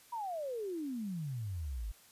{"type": "exponential sweep", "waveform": "sine", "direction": "down", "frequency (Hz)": [980, 48.48], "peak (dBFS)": -36, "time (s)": [0.12, 1.92], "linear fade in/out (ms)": 10, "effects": ["white hiss -61 dBFS RMS until 2.11 s", "resampled to 32000 Hz"]}